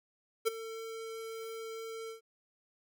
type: tone with ADSR envelope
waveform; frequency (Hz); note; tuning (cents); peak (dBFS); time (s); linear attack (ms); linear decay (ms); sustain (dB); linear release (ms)
square; 449.5; A4; +37; -25; 0.45-2.21; 26; 15; -16; 120
effects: none